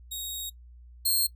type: tone pair in turn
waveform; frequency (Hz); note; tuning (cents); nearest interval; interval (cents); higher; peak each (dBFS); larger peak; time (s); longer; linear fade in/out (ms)
15% pulse; 3769 / 4231; A#7 / C8; +18 / +19; major second; 201; second; -26 / -16; second; 0.11-0.5 / 1.05-1.27; first; 10
effects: noise-tail reverb RT60 0.1 s tail -22 dB re dry + added 60 Hz sine -47 dBFS peak until 1.35 s